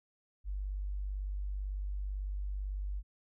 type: tone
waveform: sine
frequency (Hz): 49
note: G1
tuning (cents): 0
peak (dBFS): -34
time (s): 0.44-3.03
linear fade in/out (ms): 50
effects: none